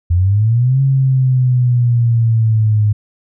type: linear two-way sweep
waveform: sine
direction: up then down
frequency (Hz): 83.7 to 136.4 to 104.4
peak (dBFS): -9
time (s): 0.1-2.93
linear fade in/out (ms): 10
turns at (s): 0.81
effects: none